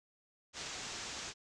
white low-pass noise, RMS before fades -44 dBFS, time 0.53-1.34 s, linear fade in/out 50 ms, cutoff 7300 Hz, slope 48 dB/octave, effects none

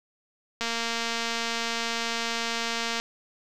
click train, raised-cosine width 0.2 ms, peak -12 dBFS, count 553, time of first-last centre 0.61-3 s, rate 231 Hz, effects none

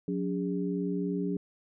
sine tone cluster, 181.6 / 284.5 / 406.9 Hz, F#3 / C#4 / G#4, -32 / +45 / -35 cents, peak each -31 / -33 / -35 dBFS, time 0.08-1.37 s, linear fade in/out 2 ms, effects none

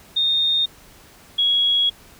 sine tone pair in turn, 3671 / 3325 Hz, A#7 / G#7, -27 / +1 cents, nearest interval major second, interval 172 cents, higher first, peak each -16 / -15 dBFS, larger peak second, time 0.16-0.66 / 1.38-1.9 s, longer second, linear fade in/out 10 ms, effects pink hiss -48 dBFS RMS until 2.19 s

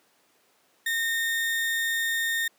35% pulse tone, 1834 Hz, A#6, 29 cents flat, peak -23 dBFS, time 0.86-2.48 s, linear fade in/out 5 ms, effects pink hiss -64 dBFS RMS until 2.58 s + high-pass 300 Hz 12 dB/octave

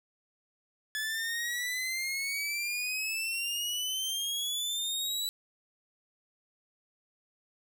sawtooth exponential sweep, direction up, 1719 to 3960 Hz, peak -28 dBFS, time 0.95-5.29 s, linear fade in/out 0 ms, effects none

